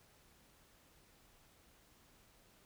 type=silence; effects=pink hiss -67 dBFS RMS until 2.65 s